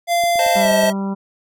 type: tone with pitch glide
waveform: square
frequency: 690 to 643.8 Hz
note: F5 to E5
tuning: -21 to -41 cents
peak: -15 dBFS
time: 0.07-0.93 s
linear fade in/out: 50 ms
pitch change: -120 cents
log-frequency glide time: 0.59-0.69 s
type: clicks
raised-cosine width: 2 ms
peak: -23 dBFS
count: 7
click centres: 0.238 / 0.357 / 0.464 / 0.558 / 0.654 / 0.715 / 0.836 s
type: chord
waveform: square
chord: A diminished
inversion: first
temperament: equal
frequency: 523.3 / 622.3 / 880 Hz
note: C5 / Eb5 / A5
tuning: 0 / 0 / 0 cents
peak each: -24 dBFS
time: 0.39-0.9 s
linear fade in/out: 2 ms
type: harmonic tone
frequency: 196 Hz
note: G3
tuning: in tune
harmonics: 1 / 2 / 3 / 4 / 5 / 6 / 7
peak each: -20 / -31 / -35 / -36 / -32 / -44 / -41 dBFS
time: 0.55-1.15 s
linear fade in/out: 20 ms
effects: none